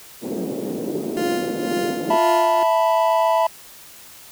white band-pass noise, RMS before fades -26 dBFS, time 0.21-2.19 s, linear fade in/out 50 ms, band 190 to 440 Hz, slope 24 dB/octave
30% pulse tone with tremolo, 349.2 Hz, F4, in tune, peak -18 dBFS, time 1.17-2.63 s, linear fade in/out 0 ms, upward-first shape sine, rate 2 Hz, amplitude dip 65%
triangle chord, E suspended fourth, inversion none, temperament equal, 659.3 / 880 / 987.8 Hz, E5 / A5 / B5, 0 / 0 / 0 cents, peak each -16 / -19 / -18 dBFS, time 2.1-3.47 s, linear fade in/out 5 ms
effects white hiss -43 dBFS RMS until 4.31 s

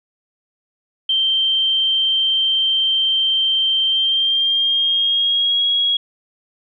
sine tone with pitch glide, 3136 to 3311 Hz, G7 to G#7, 0 to -6 cents, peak -14 dBFS, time 1.09-5.97 s, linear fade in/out 5 ms, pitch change +94 cents, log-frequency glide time 3.86-5.66 s, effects none

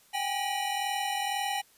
square tone cluster, 775 / 817 / 1915 / 2964 Hz, G5 / G#5 / A#6 / F#7, -20 / -29 / +46 / +2 cents, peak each -35 / -33 / -39 / -37 dBFS, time 0.13-1.62 s, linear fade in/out 20 ms, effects white hiss -61 dBFS RMS until 1.77 s + resampled to 32000 Hz

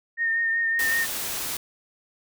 sine tone with vibrato, 1832 Hz, A#6, 31 cents flat, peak -21 dBFS, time 0.17-1.07 s, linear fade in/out 50 ms, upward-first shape sine, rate 5.3 Hz, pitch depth 22 cents each way
white noise, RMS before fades -30 dBFS, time 0.79-1.57 s, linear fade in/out 2 ms
effects none

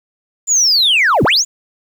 sine linear two-way sweep, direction down then up, 7200 to 70.8 to 7200 Hz, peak -7 dBFS, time 0.47-1.45 s, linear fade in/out 50 ms, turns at 1.24 s, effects tanh soft clip ceiling -7 dBFS + 7-bit

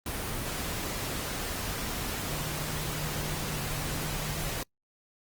sine tone in noise, 150.9 Hz, D3, 47 cents sharp, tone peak -37 dBFS, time 2.29-4.51 s, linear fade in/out 2 ms, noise pink, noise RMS -34 dBFS, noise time 0.06-4.63 s, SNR -6 dB, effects noise-tail reverb RT60 0.1 s tail -26 dB re dry + Opus 24 kbps

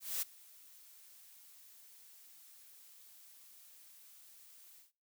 blue noise with ADSR envelope, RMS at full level -35 dBFS, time 0-4.92 s, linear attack 220 ms, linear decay 15 ms, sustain -24 dB, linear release 140 ms, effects noise-tail reverb RT60 0.4 s tail -23 dB re dry

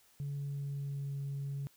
sine tone with pitch glide, 141.8 to 139.53 Hz, C#3 to C#3, +40 to +12 cents, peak -34 dBFS, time 0.2-1.67 s, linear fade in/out 0 ms, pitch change -28 cents, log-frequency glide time 0.31-1.17 s, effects tanh soft clip ceiling -33 dBFS + white hiss -66 dBFS RMS until 1.76 s

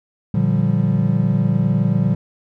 triangle chord, G minor seventh, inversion first, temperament equal with one note detuned, 116.54 / 146.83 / 174.61 / 194.31 Hz, Bb2 / D3 / F3 / G3, 0 / 0 / 0 / -15 cents, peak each -18 dBFS, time 0.34-2.15 s, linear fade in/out 5 ms, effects none

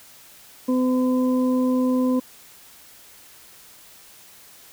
harmonic tone, 254.4 Hz, C4, 48 cents flat, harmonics 1 / 2 / 4, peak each -18 / -26 / -33 dBFS, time 0.68-2.2 s, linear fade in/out 10 ms, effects white hiss -48 dBFS RMS until 4.72 s

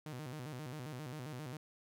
sawtooth tone with vibrato, 138.59 Hz, C#3, in tune, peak -39 dBFS, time 0.06-1.57 s, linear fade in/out 2 ms, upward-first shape square, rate 7.5 Hz, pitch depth 180 cents each way, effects none

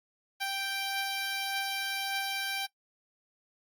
10% pulse beating tone pair, 784 / 785.7 Hz, G5 / G5, 0 / +4 cents, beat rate 1.7 Hz, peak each -24 / -33 dBFS, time 0.4-2.67 s, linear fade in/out 20 ms, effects noise-tail reverb RT60 0.1 s tail -19 dB re dry + Opus 32 kbps

